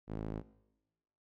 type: tone with band-pass filter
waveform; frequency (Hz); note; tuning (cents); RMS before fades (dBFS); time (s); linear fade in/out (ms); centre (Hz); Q
sawtooth; 53.7; A1; -41; -40; 0.07-0.43; 50; 280; 0.72
effects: noise-tail reverb RT60 1.0 s tail -19 dB re dry